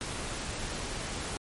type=noise; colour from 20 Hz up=pink; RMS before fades=-36 dBFS; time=0.01-1.37 s; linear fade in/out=0 ms; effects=MP3 48 kbps